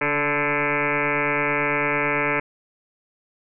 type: tone with frequency modulation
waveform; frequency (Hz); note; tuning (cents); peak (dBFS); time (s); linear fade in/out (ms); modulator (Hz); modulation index
sine; 1318.5; E6; 0; -19; 0.01-2.4; 5; 147; 7.4
effects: none